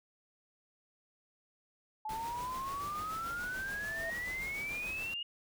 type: exponential sweep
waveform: sine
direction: up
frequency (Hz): 855 to 2877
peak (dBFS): -36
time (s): 2.05-5.23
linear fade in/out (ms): 5
type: noise with tremolo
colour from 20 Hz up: pink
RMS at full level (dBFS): -46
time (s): 2.09-5.14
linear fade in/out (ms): 2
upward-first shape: sine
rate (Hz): 6.9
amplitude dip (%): 40
type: tone with exponential growth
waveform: sine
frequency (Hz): 662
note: E5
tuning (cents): +7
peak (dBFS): -37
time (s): 3.54-4.1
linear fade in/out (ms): 1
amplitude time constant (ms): 120
effects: none